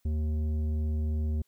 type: tone with tanh clipping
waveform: sine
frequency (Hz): 76.9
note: D#2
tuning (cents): -20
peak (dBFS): -28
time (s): 0.05-1.42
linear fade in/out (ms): 5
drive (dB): 10
effects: white hiss -73 dBFS RMS until 1.47 s

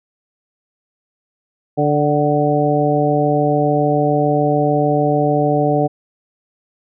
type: harmonic tone with a mistuned harmonic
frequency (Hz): 146.83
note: D3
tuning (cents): 0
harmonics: 1 / 2 / 3 / 4 / 5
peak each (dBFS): -19 / -19 / -19 / -19 / -19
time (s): 1.77-5.88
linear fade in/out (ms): 20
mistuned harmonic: 5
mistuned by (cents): +30
effects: none

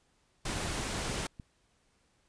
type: noise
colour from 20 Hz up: pink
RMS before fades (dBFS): -35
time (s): 0.45-1.27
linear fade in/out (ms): 5
type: click train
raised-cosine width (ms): 5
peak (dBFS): -31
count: 4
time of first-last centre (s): 0.5-1.398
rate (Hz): 3.34
effects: pink hiss -71 dBFS RMS until 2.28 s + resampled to 22050 Hz

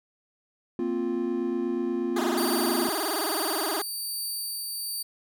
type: chord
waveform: triangle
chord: Bb suspended second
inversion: none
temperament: equal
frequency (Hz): 233.1 / 261.6 / 349.2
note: Bb3 / C4 / F4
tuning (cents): 0 / 0 / 0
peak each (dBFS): -30 / -29 / -26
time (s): 0.79-2.89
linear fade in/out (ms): 2
type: tone with vibrato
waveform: 15% pulse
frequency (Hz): 358.1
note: F4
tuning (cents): +43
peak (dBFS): -21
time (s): 2.16-3.82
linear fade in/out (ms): 5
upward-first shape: sine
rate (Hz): 19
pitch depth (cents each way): 280
type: tone with tremolo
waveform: 15% pulse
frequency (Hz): 4618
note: D8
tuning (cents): -30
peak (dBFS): -23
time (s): 2.37-5.03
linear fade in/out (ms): 10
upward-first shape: triangle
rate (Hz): 1.2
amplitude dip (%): 25
effects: none

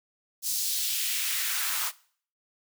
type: noise with high-pass filter sweep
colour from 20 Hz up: white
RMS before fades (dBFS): -29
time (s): 0.42-1.92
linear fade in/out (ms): 50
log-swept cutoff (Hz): 5800 to 990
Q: 1.5
effects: noise-tail reverb RT60 0.5 s tail -20 dB re dry

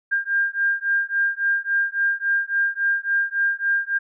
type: beating tone pair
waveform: sine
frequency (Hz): 1600 / 1603.6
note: G6 / G6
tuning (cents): +35 / +39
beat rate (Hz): 3.6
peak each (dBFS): -22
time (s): 0.11-3.99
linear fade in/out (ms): 20
effects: none

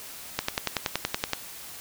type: click train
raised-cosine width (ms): 0.2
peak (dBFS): -7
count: 11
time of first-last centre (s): 0.39-1.333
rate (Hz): 10.6
effects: white hiss -42 dBFS RMS until 1.8 s

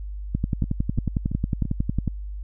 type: two click trains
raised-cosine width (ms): 5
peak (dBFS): -10 / -15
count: 20 / 4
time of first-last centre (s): 0.35-2.077 / 0.64-1.654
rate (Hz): 11 / 2.96
effects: added 50 Hz sine -30 dBFS peak until 2.43 s

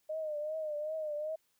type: tone with vibrato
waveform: sine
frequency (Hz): 613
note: D#5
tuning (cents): -26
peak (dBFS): -34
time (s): 0.09-1.36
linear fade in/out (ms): 10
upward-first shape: triangle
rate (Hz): 2.6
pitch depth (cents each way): 77
effects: white hiss -75 dBFS RMS until 1.59 s

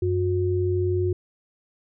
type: tone pair together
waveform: sine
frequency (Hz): 94.21 / 361.5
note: F#2 / F#4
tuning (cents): +32 / -40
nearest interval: octave + major seventh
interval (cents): 2328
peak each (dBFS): -23 / -23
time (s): 0.02-1.13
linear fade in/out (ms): 5
effects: none

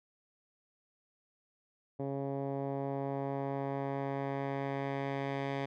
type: tone with low-pass filter sweep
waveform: 10% pulse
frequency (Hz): 138.1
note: C#3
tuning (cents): -6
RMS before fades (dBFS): -36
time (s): 1.99-5.66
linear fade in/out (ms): 10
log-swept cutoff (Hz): 550 to 2800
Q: 0.96
effects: none

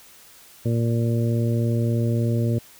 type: harmonic tone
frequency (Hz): 116.54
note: A#2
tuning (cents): 0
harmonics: 1 / 2 / 3 / 4 / 5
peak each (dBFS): -20 / -26 / -30 / -32 / -34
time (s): 0.65-2.59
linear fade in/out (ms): 10
effects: white hiss -49 dBFS RMS until 2.79 s

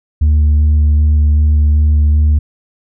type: tone with vibrato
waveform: sine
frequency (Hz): 75.2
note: D2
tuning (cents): +42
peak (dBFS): -4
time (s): 0.21-2.39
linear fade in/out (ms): 10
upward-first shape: square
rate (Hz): 2.6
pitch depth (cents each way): 11
effects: tanh soft clip ceiling -6 dBFS

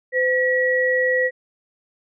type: tone pair together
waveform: sine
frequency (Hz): 509.3 / 1923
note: C5 / B6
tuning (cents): -47 / -47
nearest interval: octave + major seventh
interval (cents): 2300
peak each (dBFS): -19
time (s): 0.12-1.31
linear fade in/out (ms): 50
effects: none

